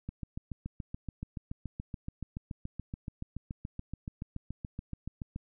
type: click train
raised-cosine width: 5 ms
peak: -25 dBFS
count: 38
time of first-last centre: 0.09-5.361 s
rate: 7.02 Hz
effects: none